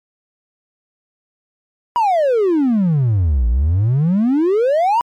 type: exponential two-way sweep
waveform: triangle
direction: down then up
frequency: 987.8 to 55 to 987.8 Hz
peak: -9 dBFS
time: 1.96-5.01 s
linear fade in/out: 0 ms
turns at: 3.48 s
effects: tanh soft clip ceiling -6 dBFS + MP3 96 kbps